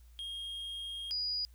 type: tone pair in turn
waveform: triangle / sine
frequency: 3245 / 4904 Hz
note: G#7 / D#8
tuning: -41 / -26 cents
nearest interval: perfect fifth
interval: 715 cents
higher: second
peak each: -37 / -32 dBFS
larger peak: second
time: 0.19-1.11 / 1.11-1.45 s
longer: first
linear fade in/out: 0 ms
effects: added 59 Hz sine -54 dBFS peak until 1.54 s + white hiss -70 dBFS RMS until 1.54 s